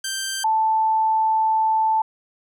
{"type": "tone pair in turn", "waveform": ["10% pulse", "sine"], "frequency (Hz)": [1568, 880], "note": ["G6", "A5"], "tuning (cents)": [0, 0], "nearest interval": "minor seventh", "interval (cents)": 1000, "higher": "first", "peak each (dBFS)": -16, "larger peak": "neither", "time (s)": [[0.04, 0.44], [0.44, 2.02]], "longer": "second", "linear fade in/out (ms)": 5, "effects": []}